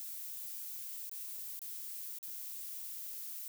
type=noise with dropouts; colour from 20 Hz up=violet; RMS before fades=-44 dBFS; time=0-3.48 s; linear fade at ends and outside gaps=0 ms; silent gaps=1.095-1.114 / 1.592-1.617 / 2.186-2.229 s; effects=none